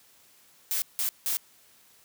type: noise bursts at uneven times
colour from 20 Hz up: blue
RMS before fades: -28 dBFS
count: 3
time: 0.71-0.82 / 0.99-1.09 / 1.26-1.37 s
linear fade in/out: 0 ms
effects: white hiss -59 dBFS RMS until 2.04 s + high-pass 60 Hz 12 dB/octave